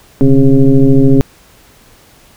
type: tone with frequency modulation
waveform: sine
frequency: 131.2 Hz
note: C3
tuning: 5 cents sharp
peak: -3 dBFS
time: 0.21-1.21 s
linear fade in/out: 0 ms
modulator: 138 Hz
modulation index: 1.8
effects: pink hiss -44 dBFS RMS until 2.36 s